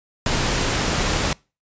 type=noise; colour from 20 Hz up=pink; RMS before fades=-21 dBFS; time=0.26-1.33 s; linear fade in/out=2 ms; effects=noise-tail reverb RT60 0.3 s tail -25 dB re dry + resampled to 16000 Hz